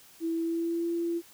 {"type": "tone with pitch glide", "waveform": "sine", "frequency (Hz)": [329.6, 339.1], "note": ["E4", "E4"], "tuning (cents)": [0, 49], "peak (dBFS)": -27, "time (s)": [0.2, 1.22], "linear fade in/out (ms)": 50, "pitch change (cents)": 49, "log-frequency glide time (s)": [0.35, 0.88], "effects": ["white hiss -55 dBFS RMS until 1.33 s"]}